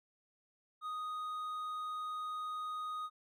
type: tone with hard clipping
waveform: triangle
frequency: 1244.5 Hz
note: D#6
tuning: in tune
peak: -39 dBFS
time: 0.81-3.1 s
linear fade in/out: 50 ms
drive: 7 dB
effects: none